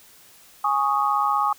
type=chord; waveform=sine; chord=Ab suspended fourth; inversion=none; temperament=equal; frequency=830.6 / 1108.7 / 1244.5 Hz; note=Ab5 / Db6 / Eb6; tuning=0 / 0 / 0 cents; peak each=-23 dBFS; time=0.64-1.53 s; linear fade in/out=5 ms; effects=white hiss -51 dBFS RMS until 1.58 s